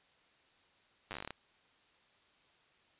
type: slowing click train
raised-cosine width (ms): 0.3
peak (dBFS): -25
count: 12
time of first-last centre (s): 1.11-1.306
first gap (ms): 9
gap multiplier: 1.13
effects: white hiss -68 dBFS RMS until 2.99 s + resampled to 8000 Hz